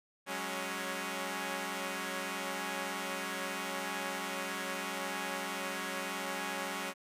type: chord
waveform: 5% pulse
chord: F# suspended second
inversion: none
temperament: equal with one note detuned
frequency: 185.85 / 207.7 / 277.2 Hz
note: F#3 / G#3 / C#4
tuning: +8 / 0 / 0 cents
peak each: -29 / -30 / -28 dBFS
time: 0.26-6.94 s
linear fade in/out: 50 ms
effects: resampled to 32000 Hz